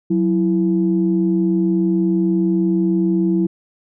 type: tone pair together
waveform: sine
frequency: 185 / 331.5 Hz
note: F#3 / E4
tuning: 0 / +10 cents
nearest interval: minor seventh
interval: 1010 cents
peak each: -16 dBFS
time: 0.1-3.47 s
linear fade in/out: 10 ms
effects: tanh soft clip ceiling -6 dBFS